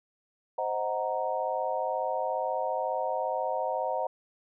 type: chord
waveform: sine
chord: C half-diminished seventh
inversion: none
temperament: equal with one note detuned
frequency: 523.3 / 625.5 / 740 / 932.3 Hz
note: C5 / Eb5 / Gb5 / Bb5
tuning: 0 / +9 / 0 / 0 cents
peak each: -33 dBFS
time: 0.58-4.07 s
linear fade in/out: 5 ms
effects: none